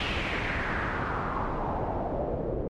pink noise with low-pass filter sweep, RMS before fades -30 dBFS, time 0-2.68 s, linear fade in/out 5 ms, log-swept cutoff 2900 to 460 Hz, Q 2.6, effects MP3 64 kbps

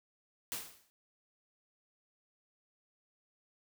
white noise with exponential decay, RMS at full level -36 dBFS, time 0.52-0.9 s, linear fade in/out 0 ms, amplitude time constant 81 ms, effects none

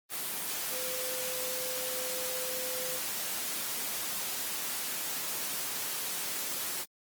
sine tone in noise, 510 Hz, C5, 44 cents flat, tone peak -39 dBFS, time 0.7-3 s, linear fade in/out 50 ms, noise white, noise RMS -35 dBFS, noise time 0.09-6.86 s, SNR -7 dB, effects high-pass 150 Hz 12 dB/octave + Opus 24 kbps

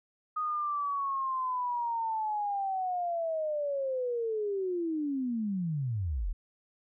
sine linear sweep, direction down, 1247 to 32.7 Hz, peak -29 dBFS, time 0.36-6.33 s, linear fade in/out 10 ms, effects none

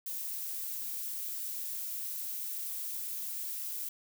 violet noise, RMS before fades -38 dBFS, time 0.06-3.89 s, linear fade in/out 5 ms, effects none

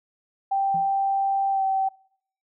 sine tone with pitch glide, 784 to 771 Hz, G5 to G5, 0 to -29 cents, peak -20 dBFS, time 0.51-1.89 s, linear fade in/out 10 ms, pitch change -29 cents, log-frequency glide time 1.51-1.63 s
triangle tone with exponential decay, 169.6 Hz, E3, 50 cents sharp, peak -29 dBFS, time 0.74-0.93 s, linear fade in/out 5 ms, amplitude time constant 40 ms
effects noise-tail reverb RT60 0.6 s tail -23 dB re dry

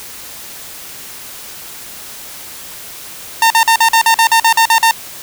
sawtooth tone bursts, 909 Hz, A#5, 44 cents flat, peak -3 dBFS, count 12, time 3.42-4.911 s, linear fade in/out 2 ms, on 83 ms, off 45 ms, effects white hiss -31 dBFS RMS until 5.22 s

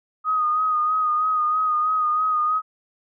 sine tone with vibrato, 1244.5 Hz, D#6, in tune, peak -18 dBFS, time 0.24-2.62 s, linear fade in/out 50 ms, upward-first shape sine, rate 3.1 Hz, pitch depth 33 cents each way, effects none

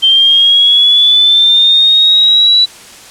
sine linear sweep, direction up, 3136 to 3951 Hz, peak -4 dBFS, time 0.02-2.66 s, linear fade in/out 20 ms, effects white hiss -34 dBFS RMS until 3.1 s + low-pass 9000 Hz 12 dB/octave

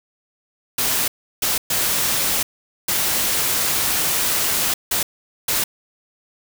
white noise bursts at uneven times, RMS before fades -20 dBFS, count 6, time 0.78-1.08 / 1.42-1.58 / 1.7-2.43 / 2.88-4.74 / 4.91-5.03 / 5.48-5.64 s, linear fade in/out 5 ms, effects none

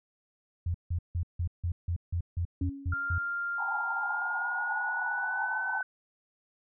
sine tone bursts, 86.3 Hz, F2, 20 cents flat, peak -27 dBFS, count 11, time 0.66-3.184 s, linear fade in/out 5 ms, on 84 ms, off 160 ms
sine tone with exponential decay, 277.2 Hz, C#4, in tune, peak -31 dBFS, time 2.61-3.35 s, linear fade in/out 2 ms, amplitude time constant 160 ms
sine tone with pitch glide, 1396.9 to 1514.6 Hz, F6 to F#6, 0 to +40 cents, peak -30 dBFS, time 2.92-5.83 s, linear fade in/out 5 ms, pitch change +140 cents, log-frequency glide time 3.94-5.6 s
pink band-pass noise, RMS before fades -37 dBFS, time 3.58-5.81 s, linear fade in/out 2 ms, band 780 to 950 Hz, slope 96 dB/octave
effects none

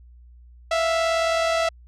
sawtooth tone pair together, 659.3 / 698.5 Hz, E5 / F5, 0 / 0 cents, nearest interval minor second, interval 100 cents, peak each -16 / -26 dBFS, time 0.71-1.69 s, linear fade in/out 5 ms, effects added 60 Hz sine -45 dBFS peak until 1.87 s + low-pass 6000 Hz 12 dB/octave

